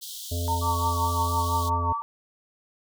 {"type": "high-pass noise", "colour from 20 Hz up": "pink", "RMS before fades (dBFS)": -38, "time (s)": [0.01, 1.7], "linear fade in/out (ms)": 20, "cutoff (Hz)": 3100, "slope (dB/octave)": 96}
{"type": "harmonic tone", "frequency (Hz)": 86, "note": "F2", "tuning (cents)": -26, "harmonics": [1, 3, 5, 7, 8], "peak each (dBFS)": [-26, -37, -39, -39, -48], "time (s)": [0.31, 1.93], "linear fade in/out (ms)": 10}
{"type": "tone with tremolo", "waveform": "sine", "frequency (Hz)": 910, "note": "A#5", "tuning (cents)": -42, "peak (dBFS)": -22, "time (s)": [0.48, 2.02], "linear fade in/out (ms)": 0, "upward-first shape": "triangle", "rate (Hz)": 5.8, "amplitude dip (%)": 100}
{"type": "tone with vibrato", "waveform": "sine", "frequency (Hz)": 1139, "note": "C#6", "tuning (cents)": 47, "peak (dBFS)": -28, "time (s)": [0.61, 2.02], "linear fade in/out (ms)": 20, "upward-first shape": "sine", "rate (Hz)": 4.5, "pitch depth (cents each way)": 30}
{"effects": []}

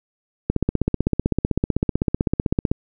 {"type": "click train", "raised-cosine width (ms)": 3, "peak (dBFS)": -5, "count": 36, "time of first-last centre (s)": [0.5, 2.715], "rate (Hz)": 15.8, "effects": []}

